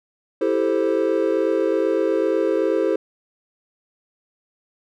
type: chord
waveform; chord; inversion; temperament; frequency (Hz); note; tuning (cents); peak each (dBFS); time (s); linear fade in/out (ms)
triangle; A minor seventh; second; equal; 329.6 / 392 / 440 / 523.3; E4 / G4 / A4 / C5; 0 / 0 / 0 / 0; -21; 0.41-2.96; 5
effects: none